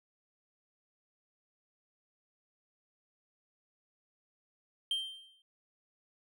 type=tone with exponential decay; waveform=triangle; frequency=3148 Hz; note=G7; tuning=7 cents sharp; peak=-27 dBFS; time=4.91-5.42 s; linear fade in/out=2 ms; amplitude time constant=110 ms; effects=none